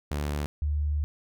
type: tone pair in turn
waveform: sawtooth / sine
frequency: 73.42 / 74.14 Hz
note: D2 / D2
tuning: 0 / +17 cents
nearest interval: unison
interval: 17 cents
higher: second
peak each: -24 dBFS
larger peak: neither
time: 0.11-0.46 / 0.62-1.04 s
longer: second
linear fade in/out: 0 ms
effects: none